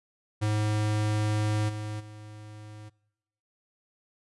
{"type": "tone with level steps", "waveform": "square", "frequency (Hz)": 106.4, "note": "G#2", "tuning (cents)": 42, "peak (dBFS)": [-25, -33, -43], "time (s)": [0.41, 2.9], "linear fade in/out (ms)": 20, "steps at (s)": [1.68, 1.99], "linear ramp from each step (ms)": 20, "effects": ["noise-tail reverb RT60 0.9 s tail -23 dB re dry", "resampled to 24000 Hz"]}